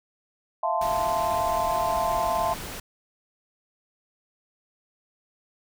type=chord; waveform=sine; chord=F major seventh; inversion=third; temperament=equal with one note detuned; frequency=659.3 / 698.5 / 880 / 1039.3 Hz; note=E5 / F5 / A5 / C6; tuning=0 / 0 / 0 / -12 cents; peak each=-28 dBFS; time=0.63-2.54 s; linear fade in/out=5 ms
type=noise; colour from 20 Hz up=pink; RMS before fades=-36 dBFS; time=0.81-2.8 s; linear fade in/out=5 ms
effects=none